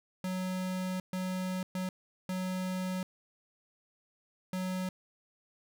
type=tone bursts at uneven times; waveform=square; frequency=185 Hz; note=F#3; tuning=in tune; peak=-33 dBFS; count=5; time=0.24-1 / 1.13-1.63 / 1.75-1.89 / 2.29-3.03 / 4.53-4.89 s; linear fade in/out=2 ms; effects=none